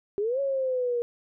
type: exponential two-way sweep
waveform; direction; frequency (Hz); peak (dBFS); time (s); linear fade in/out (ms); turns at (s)
sine; up then down; 392 to 558 to 472.4; -24; 0.18-1.02; 0; 0.4
effects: none